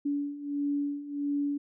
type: beating tone pair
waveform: sine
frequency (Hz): 285.5 / 287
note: D4 / D4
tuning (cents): -49 / -40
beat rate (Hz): 1.5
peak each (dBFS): -34 / -30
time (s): 0.05-1.58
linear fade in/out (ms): 10
effects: none